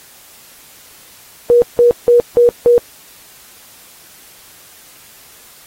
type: tone bursts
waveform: sine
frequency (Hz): 479.5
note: A#4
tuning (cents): +49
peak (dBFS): -5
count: 5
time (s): 1.5-2.78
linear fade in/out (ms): 0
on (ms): 120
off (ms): 170
effects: white hiss -42 dBFS RMS until 5.66 s + AAC 48 kbps